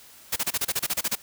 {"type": "noise bursts", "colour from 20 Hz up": "white", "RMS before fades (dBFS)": -25, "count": 12, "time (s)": [0.32, 1.155], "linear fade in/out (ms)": 10, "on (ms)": 43, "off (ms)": 29, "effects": ["white hiss -50 dBFS RMS until 1.22 s"]}